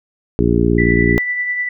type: harmonic tone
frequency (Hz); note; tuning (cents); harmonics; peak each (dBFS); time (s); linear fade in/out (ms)
58.27; A#1; 0; 1 / 2 / 3 / 4 / 5 / 6 / 7; -19 / -19 / -19 / -19 / -19 / -19 / -19; 0.39-1.18; 0
type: tone with tremolo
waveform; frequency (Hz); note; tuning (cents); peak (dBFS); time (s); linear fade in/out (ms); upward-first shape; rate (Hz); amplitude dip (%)
sine; 1975.5; B6; 0; -15; 0.78-1.69; 5; triangle; 10; 45
effects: none